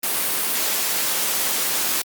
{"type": "noise", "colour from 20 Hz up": "white", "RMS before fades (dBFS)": -22, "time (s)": [0.03, 2.02], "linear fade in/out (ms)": 5, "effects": ["high-pass 200 Hz 12 dB/octave", "Opus 32 kbps"]}